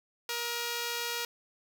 5% pulse tone pair together, 473.4 / 1283 Hz, A#4 / E6, +27 / -47 cents, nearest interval octave + perfect fourth, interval 1726 cents, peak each -21 / -30 dBFS, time 0.29-1.25 s, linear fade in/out 2 ms, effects none

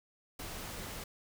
pink noise, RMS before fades -43 dBFS, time 0.39-1.04 s, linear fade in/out 5 ms, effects none

